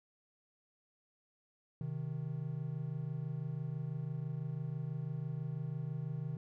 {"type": "tone pair together", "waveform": "triangle", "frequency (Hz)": [130.15, 156.2], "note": ["C3", "D#3"], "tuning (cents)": [-9, 7], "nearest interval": "minor third", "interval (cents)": 316, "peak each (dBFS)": [-38, -37], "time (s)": [1.81, 6.37], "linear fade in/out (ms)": 2, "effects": []}